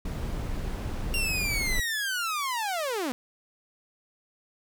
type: noise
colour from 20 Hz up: brown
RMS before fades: -31 dBFS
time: 0.05-1.8 s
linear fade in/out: 5 ms
type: linear sweep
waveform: sawtooth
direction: down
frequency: 2787 to 230.6 Hz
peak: -24 dBFS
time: 1.14-3.12 s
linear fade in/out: 0 ms
effects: none